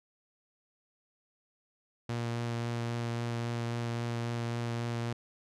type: tone with vibrato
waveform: sawtooth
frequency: 117.8 Hz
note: A#2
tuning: 19 cents sharp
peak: -28 dBFS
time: 2.09-5.13 s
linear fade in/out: 5 ms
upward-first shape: triangle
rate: 3.7 Hz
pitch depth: 13 cents each way
effects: low-pass 7000 Hz 12 dB/octave